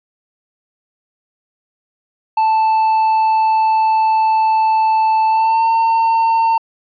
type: tone with pitch glide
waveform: triangle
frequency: 880 to 906.3 Hz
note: A5 to A#5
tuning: 0 to -49 cents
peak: -9 dBFS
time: 2.37-6.58 s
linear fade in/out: 5 ms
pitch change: +51 cents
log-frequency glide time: 5.28-5.68 s
effects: resampled to 11025 Hz